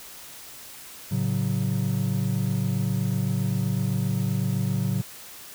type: chord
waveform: triangle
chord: F# minor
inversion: first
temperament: just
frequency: 111 / 138.75 / 185 Hz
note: A2 / C#3 / F#3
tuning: +16 / +2 / 0 cents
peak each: -25 dBFS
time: 1.11-5.02 s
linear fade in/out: 10 ms
effects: white hiss -43 dBFS RMS until 5.54 s